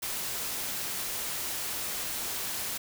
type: noise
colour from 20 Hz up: white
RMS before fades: -34 dBFS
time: 0.02-2.78 s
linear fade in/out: 10 ms
effects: none